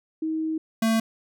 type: tone pair in turn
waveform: sine / square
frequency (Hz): 317.2 / 224.3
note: D#4 / A3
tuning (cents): +33 / +34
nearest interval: tritone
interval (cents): 599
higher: first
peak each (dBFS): -24 / -20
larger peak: second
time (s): 0.22-0.58 / 0.82-1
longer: first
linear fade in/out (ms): 5
effects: none